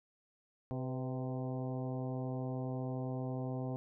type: harmonic tone with a mistuned harmonic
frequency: 129.6 Hz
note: C3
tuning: 16 cents flat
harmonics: 1 / 2 / 3 / 4 / 5 / 6 / 7 / 8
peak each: -38 / -41 / -47 / -46 / -48 / -50 / -56 / -58 dBFS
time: 0.71-3.76 s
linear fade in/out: 0 ms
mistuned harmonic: 4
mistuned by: -42 cents
effects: none